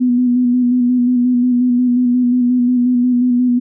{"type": "tone with vibrato", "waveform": "sine", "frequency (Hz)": 246.9, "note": "B3", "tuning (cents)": 0, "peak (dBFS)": -10, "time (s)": [0, 3.6], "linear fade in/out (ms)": 20, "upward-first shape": "square", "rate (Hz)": 5.6, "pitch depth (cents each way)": 24, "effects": []}